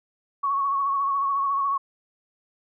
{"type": "tone with vibrato", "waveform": "sine", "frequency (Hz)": 1108.7, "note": "C#6", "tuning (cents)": 0, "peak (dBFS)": -21, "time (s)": [0.43, 1.78], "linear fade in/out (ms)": 10, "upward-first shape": "sine", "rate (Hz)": 14, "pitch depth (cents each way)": 36, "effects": []}